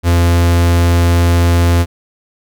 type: tone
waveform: 45% pulse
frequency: 85.9 Hz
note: F2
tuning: 28 cents flat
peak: -8 dBFS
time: 0.03-1.86 s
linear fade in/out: 50 ms
effects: none